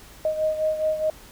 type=beating tone pair; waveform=sine; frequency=622.3 / 627.1 Hz; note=D#5 / D#5; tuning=0 / +13 cents; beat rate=4.8 Hz; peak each=-22 / -28 dBFS; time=0.25-1.1 s; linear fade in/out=2 ms; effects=added 50 Hz sine -53 dBFS peak until 1.31 s + pink hiss -47 dBFS RMS until 1.31 s